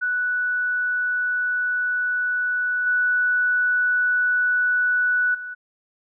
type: tone with level steps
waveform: sine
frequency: 1480 Hz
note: F#6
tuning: in tune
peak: -20 / -17 / -30 dBFS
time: 0.01-5.55 s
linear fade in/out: 20 ms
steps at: 2.86 / 5.34 s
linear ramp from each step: 10 ms
effects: none